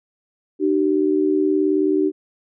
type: tone pair together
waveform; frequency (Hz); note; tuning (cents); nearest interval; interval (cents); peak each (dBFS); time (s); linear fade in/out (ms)
sine; 303.7 / 382.6; D#4 / G4; -42 / -42; major third; 400; -18; 0.59-2.12; 50
effects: none